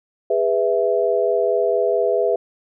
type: chord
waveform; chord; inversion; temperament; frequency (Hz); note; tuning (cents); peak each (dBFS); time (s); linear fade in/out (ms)
sine; E major; first; equal with one note detuned; 409.4 / 493.9 / 659.3; G#4 / B4 / E5; -25 / 0 / 0; -20; 0.3-2.36; 5
effects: none